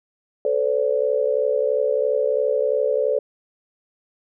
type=tone cluster; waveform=sine; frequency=438.2 / 510 / 573 Hz; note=A4 / C5 / D5; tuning=-7 / -44 / -43 cents; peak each=-22 dBFS; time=0.45-3.19 s; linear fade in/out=2 ms; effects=none